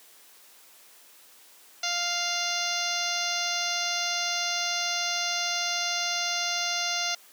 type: harmonic tone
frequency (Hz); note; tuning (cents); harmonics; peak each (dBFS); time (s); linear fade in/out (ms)
698.5; F5; 0; 1 / 2 / 3 / 4 / 5 / 6 / 7 / 8 / 9; -35 / -35 / -35 / -35 / -35 / -35 / -35 / -35 / -35; 1.83-7.15; 5
effects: white hiss -54 dBFS RMS until 7.32 s + high-pass 300 Hz 12 dB/octave